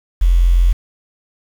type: tone with quantisation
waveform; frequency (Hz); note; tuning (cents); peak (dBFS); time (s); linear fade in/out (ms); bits
sine; 43.54; F1; -5; -8; 0.21-0.73; 10; 6
effects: none